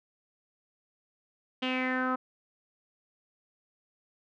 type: tone with low-pass filter sweep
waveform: sawtooth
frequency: 256.5 Hz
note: C4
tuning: 34 cents flat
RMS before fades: -30 dBFS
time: 1.62-2.16 s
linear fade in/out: 10 ms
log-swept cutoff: 3100 to 1200 Hz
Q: 5.8
effects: none